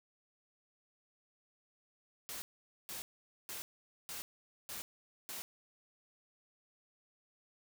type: noise bursts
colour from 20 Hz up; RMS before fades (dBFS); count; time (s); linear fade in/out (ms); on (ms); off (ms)
white; -44; 6; 2.29-5.42; 0; 130; 470
effects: none

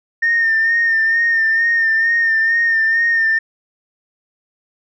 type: tone with vibrato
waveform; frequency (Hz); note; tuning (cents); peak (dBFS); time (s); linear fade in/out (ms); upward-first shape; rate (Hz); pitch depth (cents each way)
sine; 1822; A#6; -40; -11; 0.22-3.39; 10; sine; 2.2; 34
effects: tanh soft clip ceiling -8 dBFS

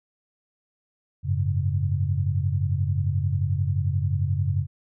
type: chord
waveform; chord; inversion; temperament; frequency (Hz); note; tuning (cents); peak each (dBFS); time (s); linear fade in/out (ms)
sine; F# suspended second; none; equal; 92.5 / 103.83 / 138.59; F#2 / G#2 / C#3; 0 / 0 / 0; -24 / -27 / -26; 1.23-4.67; 50
effects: none

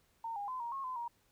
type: tone with pitch steps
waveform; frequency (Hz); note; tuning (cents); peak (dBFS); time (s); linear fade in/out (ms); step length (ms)
sine; 913 / 812 / 1022 / 941 / 1086 / 1021 / 944; A#5 / G#5 / C6 / A#5 / C#6 / C6 / A#5; -36 / -39 / -41 / +16 / -36 / -43 / +22; -37; 0.24-1.08; 5; 120
effects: pink hiss -72 dBFS RMS until 1.31 s

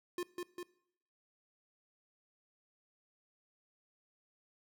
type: tone with echo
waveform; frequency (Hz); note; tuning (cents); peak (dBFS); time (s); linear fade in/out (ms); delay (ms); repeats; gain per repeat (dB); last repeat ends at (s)
square; 354; F4; +23; -36; 0.18-0.23; 2; 200; 2; -3; 0.63
effects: noise-tail reverb RT60 0.7 s tail -21 dB re dry

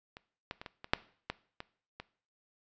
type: clicks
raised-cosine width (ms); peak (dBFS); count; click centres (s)
0.3; -30 / -21 / -27 / -26 / -27 / -8 / -18 / -25 / -26; 9; 0.169 / 0.511 / 0.615 / 0.662 / 0.844 / 0.935 / 1.3 / 1.604 / 2
effects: noise-tail reverb RT60 0.5 s tail -19 dB re dry + resampled to 16000 Hz

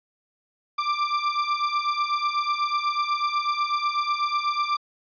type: beating tone pair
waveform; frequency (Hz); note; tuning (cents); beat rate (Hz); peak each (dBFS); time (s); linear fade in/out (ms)
40% pulse; 1174.7 / 1182.8; D6 / D6; 0 / +12; 8.1; -26 / -24; 0.78-4.77; 10
effects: resampled to 11025 Hz

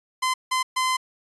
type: tone bursts at uneven times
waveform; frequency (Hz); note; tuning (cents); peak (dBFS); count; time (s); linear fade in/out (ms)
sawtooth; 1030; C6; -28; -17; 3; 0.22-0.34 / 0.51-0.63 / 0.76-0.97; 10
effects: resampled to 24000 Hz

